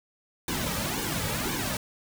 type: noise with flanger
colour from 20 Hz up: pink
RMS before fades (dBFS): -30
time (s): 0.48-1.77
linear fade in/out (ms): 2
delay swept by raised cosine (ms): 1.5 to 2.9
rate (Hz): 1.9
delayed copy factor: -0.75
effects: none